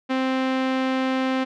sawtooth tone with low-pass filter, 261.6 Hz, C4, in tune, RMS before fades -23 dBFS, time 0.09-1.45 s, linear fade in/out 20 ms, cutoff 3000 Hz, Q 1, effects none

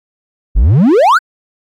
triangle exponential sweep, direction up, 41.2 to 1600 Hz, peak -3 dBFS, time 0.55-1.19 s, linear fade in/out 20 ms, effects AAC 64 kbps

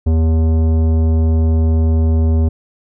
sine tone with tanh clipping, 80.4 Hz, E2, 43 cents flat, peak -12 dBFS, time 0.06-2.49 s, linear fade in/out 10 ms, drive 14 dB, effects none

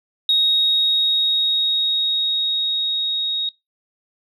sine tone with level ramp, 3760 Hz, A#7, 14 cents sharp, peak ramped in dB -12 to -19 dBFS, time 0.29-3.49 s, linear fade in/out 2 ms, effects noise-tail reverb RT60 0.2 s tail -24 dB re dry + tanh soft clip ceiling -8 dBFS

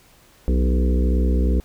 harmonic tone with a mistuned harmonic, 62.5 Hz, B1, 21 cents sharp, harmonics 1 / 3 / 4 / 5 / 6 / 7 / 8, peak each -16 / -26 / -28 / -30 / -32 / -33 / -34 dBFS, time 0.48-1.6 s, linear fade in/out 0 ms, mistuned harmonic 6, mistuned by +59 cents, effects pink hiss -53 dBFS RMS until 1.64 s

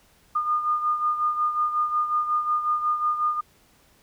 sine beating tone pair, 1217 / 1222.5 Hz, D#6 / D#6, -39 / -31 cents, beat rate 5.5 Hz, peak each -22 / -29 dBFS, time 0.35-3.41 s, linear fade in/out 10 ms, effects pink hiss -59 dBFS RMS until 4.02 s

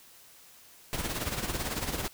pink noise with tremolo, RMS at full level -31 dBFS, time 0.93-2.08 s, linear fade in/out 0 ms, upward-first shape sine, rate 18 Hz, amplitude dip 60%, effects white hiss -55 dBFS RMS until 2.13 s

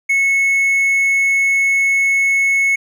triangle tone, 2196 Hz, C#7, 17 cents flat, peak -10 dBFS, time 0.09-2.76 s, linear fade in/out 10 ms, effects none

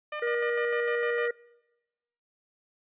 15% pulse tone with tremolo, 602 Hz, D5, 43 cents sharp, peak -26 dBFS, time 0.12-1.28 s, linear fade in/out 5 ms, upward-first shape square, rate 6.6 Hz, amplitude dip 55%
harmonic tone, 475.1 Hz, A#4, 33 cents sharp, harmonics 1 / 3 / 4, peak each -27 / -37 / -33 dBFS, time 0.22-1.31 s, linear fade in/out 5 ms
effects noise-tail reverb RT60 1.0 s tail -23 dB re dry + resampled to 8000 Hz

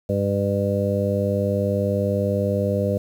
harmonic tone, 100 Hz, G2, 35 cents sharp, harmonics 1 / 2 / 3 / 4 / 5 / 6, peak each -24 / -25 / -32 / -31 / -24 / -26 dBFS, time 0.09-2.98 s, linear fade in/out 5 ms, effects 8-bit

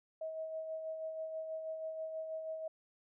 sine tone with tremolo, 638 Hz, D#5, 43 cents sharp, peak -37 dBFS, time 0.21-2.68 s, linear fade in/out 5 ms, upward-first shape sine, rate 6.2 Hz, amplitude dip 40%, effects none

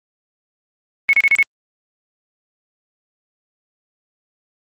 sine tone bursts, 2200 Hz, C#7, 14 cents flat, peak -9 dBFS, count 5, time 1.09-1.427 s, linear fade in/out 0 ms, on 41 ms, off 33 ms, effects Opus 24 kbps

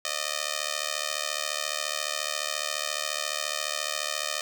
5% pulse tone with amplitude modulation, 613 Hz, D#5, 26 cents flat, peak -13 dBFS, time 0.05-4.41 s, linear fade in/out 2 ms, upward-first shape sine, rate 74.4 Hz, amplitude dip 100%, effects none

